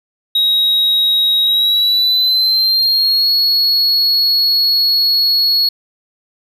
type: tone with pitch glide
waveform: triangle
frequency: 3805 to 4346 Hz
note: A#7 to C#8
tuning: +35 to -35 cents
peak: -9 dBFS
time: 0.35-5.69 s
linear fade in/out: 5 ms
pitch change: +230 cents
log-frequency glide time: 1.43-3.32 s
effects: none